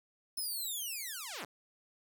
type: linear sweep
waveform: 5% pulse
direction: down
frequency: 5300 to 110 Hz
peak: -29 dBFS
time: 0.37-1.45 s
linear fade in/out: 5 ms
effects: none